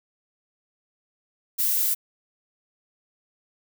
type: noise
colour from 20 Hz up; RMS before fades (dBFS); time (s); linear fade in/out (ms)
violet; -23; 1.58-1.95; 20
effects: none